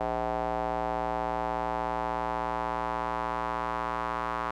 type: tone with band-pass filter sweep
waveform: square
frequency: 58.27 Hz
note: A#1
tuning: in tune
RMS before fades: -31 dBFS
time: 0-4.51 s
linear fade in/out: 5 ms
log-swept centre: 730 to 1100 Hz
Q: 2.9
effects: none